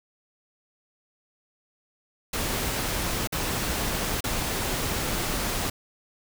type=noise with dropouts; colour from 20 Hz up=pink; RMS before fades=-28 dBFS; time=2.33-5.7 s; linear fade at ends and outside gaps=5 ms; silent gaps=3.274-3.323 / 4.207-4.24 s; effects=none